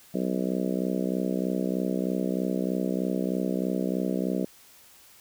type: harmonic tone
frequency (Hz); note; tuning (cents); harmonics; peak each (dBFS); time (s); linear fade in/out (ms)
63.2; B1; +41; 3 / 4 / 5 / 6 / 7 / 8 / 9 / 10; -29 / -31 / -33 / -35 / -36 / -37 / -38 / -39; 0.14-4.45; 5
effects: white hiss -54 dBFS RMS until 5.2 s